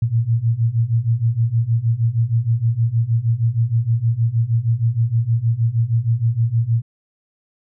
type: beating tone pair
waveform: sine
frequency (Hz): 112 / 118.4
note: A2 / A#2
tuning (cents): +31 / +27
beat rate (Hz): 6.4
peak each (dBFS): -19 / -17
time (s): 0.02-6.82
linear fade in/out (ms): 5
effects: none